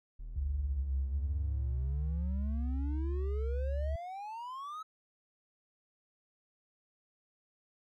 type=exponential sweep; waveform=triangle; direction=up; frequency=37 to 1302 Hz; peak=-38 dBFS; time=0.19-4.83 s; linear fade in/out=10 ms
type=tone with vibrato; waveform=sine; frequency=69.1 Hz; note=C#2; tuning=5 cents flat; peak=-31 dBFS; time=0.36-3.96 s; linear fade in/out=5 ms; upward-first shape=triangle; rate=1.2 Hz; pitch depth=51 cents each way
effects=none